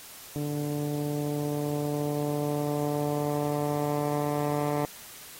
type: tone with low-pass filter sweep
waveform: 10% pulse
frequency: 146.83 Hz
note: D3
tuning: in tune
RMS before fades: -29 dBFS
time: 0.36-4.85 s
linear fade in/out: 0 ms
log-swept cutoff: 310 to 1300 Hz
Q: 0.88
effects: white hiss -46 dBFS RMS until 5.39 s + AAC 48 kbps